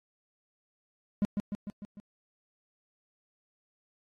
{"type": "tone with echo", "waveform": "triangle", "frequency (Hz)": 205, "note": "G#3", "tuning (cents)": -22, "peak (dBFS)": -21, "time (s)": [1.22, 1.25], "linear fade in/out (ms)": 0, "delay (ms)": 150, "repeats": 5, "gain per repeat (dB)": -4, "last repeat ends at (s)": 2, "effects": ["AAC 32 kbps"]}